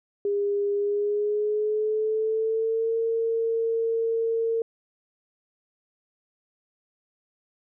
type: tone with pitch glide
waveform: sine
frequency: 405.5 to 455.2 Hz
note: G#4 to A#4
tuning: -41 to -41 cents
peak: -22 dBFS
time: 0.25-4.62 s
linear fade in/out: 2 ms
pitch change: +200 cents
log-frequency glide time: 0.73-2.96 s
effects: none